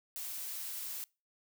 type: noise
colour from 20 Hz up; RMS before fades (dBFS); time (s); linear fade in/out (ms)
blue; -41; 0.16-1.04; 0
effects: noise-tail reverb RT60 0.3 s tail -25 dB re dry